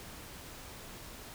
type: silence
effects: pink hiss -48 dBFS RMS until 1.34 s